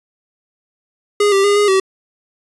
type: tone with pitch steps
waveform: square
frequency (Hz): 412 / 392.1 / 407.1 / 412.8 / 382.7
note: G#4 / G4 / G#4 / G#4 / G4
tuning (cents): -14 / 0 / -35 / -10 / -42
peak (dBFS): -11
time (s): 1.2-1.8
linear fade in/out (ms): 5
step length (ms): 120
effects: resampled to 24000 Hz